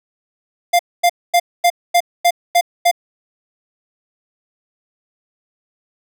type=tone bursts; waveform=square; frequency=698.5 Hz; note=F5; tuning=in tune; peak=-10 dBFS; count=8; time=0.73-2.914 s; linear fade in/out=10 ms; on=63 ms; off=240 ms; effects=none